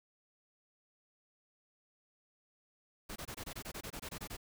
pink noise bursts, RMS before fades -44 dBFS, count 14, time 3.09-4.369 s, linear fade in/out 10 ms, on 70 ms, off 23 ms, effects none

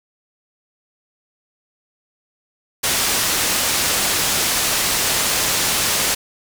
white low-pass noise, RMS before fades -19 dBFS, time 2.83-6.15 s, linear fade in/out 10 ms, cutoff 9900 Hz, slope 12 dB/octave, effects none

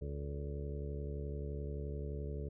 harmonic tone with a mistuned harmonic, 71.6 Hz, D2, 43 cents flat, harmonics 1 / 2 / 3 / 4 / 5 / 6 / 7 / 8, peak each -40 / -44 / -52 / -54 / -52 / -47 / -57 / -54 dBFS, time 0.01-2.49 s, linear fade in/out 10 ms, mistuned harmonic 7, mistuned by -53 cents, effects none

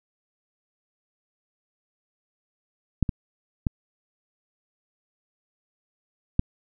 clicks, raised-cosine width 5 ms, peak -7 / -13 / -10 / -6 dBFS, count 4, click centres 3.027 / 3.092 / 3.668 / 6.394 s, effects none

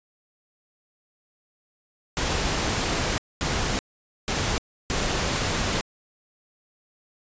pink noise bursts at uneven times, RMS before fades -25 dBFS, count 4, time 2.17-3.18 / 3.41-3.79 / 4.28-4.58 / 4.9-5.81 s, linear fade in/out 0 ms, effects resampled to 16000 Hz

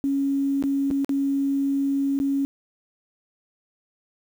sine tone with dropouts, 276.6 Hz, C#4, 4 cents flat, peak -20 dBFS, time 0.04-2.45 s, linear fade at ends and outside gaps 0 ms, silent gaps 0.625-0.638 / 0.904-0.911 / 1.046-1.093 / 2.19-2.2 s, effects 8-bit

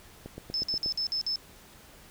click train, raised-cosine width 2 ms, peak -26 dBFS, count 6, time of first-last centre 0.26-0.861 s, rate 8.32 Hz
sine tone bursts, 5250 Hz, E8, 8 cents flat, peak -27 dBFS, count 6, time 0.54-1.358 s, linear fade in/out 0 ms, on 93 ms, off 52 ms
effects pink hiss -53 dBFS RMS until 2.1 s

